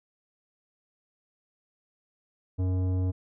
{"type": "tone with tanh clipping", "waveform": "sine", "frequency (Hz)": 92.4, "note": "F#2", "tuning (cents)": -2, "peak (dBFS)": -26, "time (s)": [2.58, 3.12], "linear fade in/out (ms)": 20, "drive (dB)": 13, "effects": []}